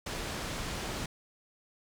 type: low-pass noise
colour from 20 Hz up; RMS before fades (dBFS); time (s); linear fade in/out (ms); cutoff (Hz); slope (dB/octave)
pink; -37; 0.06-1.06; 5; 7800; 12
effects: none